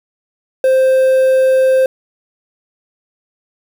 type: tone with quantisation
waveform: triangle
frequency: 523.3 Hz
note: C5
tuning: in tune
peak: -6 dBFS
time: 0.64-1.86 s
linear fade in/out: 2 ms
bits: 6
effects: none